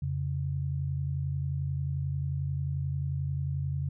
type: tone pair together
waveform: sine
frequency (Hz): 87.31 / 138.59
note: F2 / C#3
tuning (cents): 0 / 0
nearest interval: minor sixth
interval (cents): 800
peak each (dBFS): -33 / -30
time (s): 0.02-3.89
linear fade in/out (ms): 5
effects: none